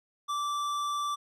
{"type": "tone with tanh clipping", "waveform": "sine", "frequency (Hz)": 1167, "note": "D6", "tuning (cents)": -11, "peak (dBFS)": -31, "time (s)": [0.28, 1.16], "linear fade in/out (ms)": 20, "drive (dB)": 15, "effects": []}